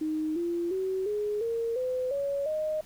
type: tone with pitch steps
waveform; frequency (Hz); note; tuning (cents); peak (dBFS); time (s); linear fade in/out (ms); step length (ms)
sine; 311.1 / 343.2 / 378.6 / 417.7 / 460.8 / 508.3 / 560.8 / 618.6; D#4 / F4 / F#4 / G#4 / A#4 / B4 / C#5 / D#5; 0 / -30 / +40 / +10 / -20 / +50 / +20 / -10; -27; 0.01-2.81; 5; 350
effects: pink hiss -55 dBFS RMS until 2.85 s